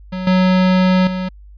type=tone with level steps; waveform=square; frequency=185 Hz; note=F#3; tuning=in tune; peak=-22 / -11 / -20 dBFS; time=0.12-1.29 s; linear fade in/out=10 ms; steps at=0.27 / 1.07 s; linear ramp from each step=2 ms; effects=added 50 Hz sine -37 dBFS peak until 1.57 s + resampled to 11025 Hz